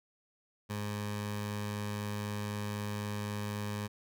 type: tone with notch filter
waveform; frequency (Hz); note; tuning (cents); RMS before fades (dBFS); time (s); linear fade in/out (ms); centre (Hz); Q
15% pulse; 103.9; G#2; +1; -37; 0.69-3.88; 20; 330; 1.9
effects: none